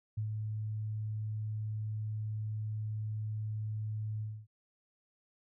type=tone with ADSR envelope; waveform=sine; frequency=107.7 Hz; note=A2; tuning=37 cents flat; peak=-31 dBFS; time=0.17-4.47 s; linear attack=10 ms; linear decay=94 ms; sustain=-3 dB; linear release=260 ms; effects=none